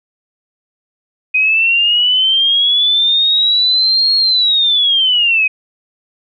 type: linear two-way sweep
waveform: sine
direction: up then down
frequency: 2499 to 4300 to 2499 Hz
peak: -9 dBFS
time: 1.34-5.48 s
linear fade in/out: 10 ms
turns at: 4.15 s
effects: none